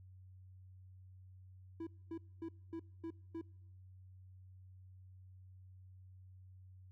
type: tone bursts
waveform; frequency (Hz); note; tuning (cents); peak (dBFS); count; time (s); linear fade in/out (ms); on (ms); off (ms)
triangle; 329.6; E4; 0; -39; 6; 1.8-3.414; 5; 69; 240
effects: noise-tail reverb RT60 0.9 s tail -25 dB re dry + added 93 Hz sine -55 dBFS peak until 6.91 s